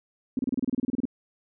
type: tone bursts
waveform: sine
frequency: 257.1 Hz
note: C4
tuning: 30 cents flat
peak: -22 dBFS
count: 14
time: 0.37-1.054 s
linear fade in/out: 2 ms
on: 21 ms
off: 30 ms
effects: none